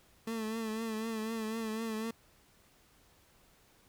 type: tone with vibrato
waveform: 30% pulse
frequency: 222.2 Hz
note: A3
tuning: 17 cents sharp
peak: -32 dBFS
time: 0.27-2.11 s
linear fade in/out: 5 ms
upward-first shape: triangle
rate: 4 Hz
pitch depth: 57 cents each way
effects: pink hiss -65 dBFS RMS until 3.88 s